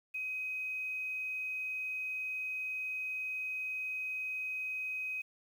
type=tone with quantisation; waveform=sine; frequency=2522 Hz; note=D#7; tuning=23 cents sharp; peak=-35 dBFS; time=0.14-5.22 s; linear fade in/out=10 ms; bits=10; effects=none